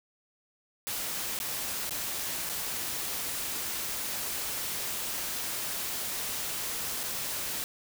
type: noise with dropouts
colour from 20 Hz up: white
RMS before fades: -34 dBFS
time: 0.87-7.64 s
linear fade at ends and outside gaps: 0 ms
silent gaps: 1.39-1.401 / 1.895-1.908 / 2.491-2.497 / 7.032-7.036 s
effects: none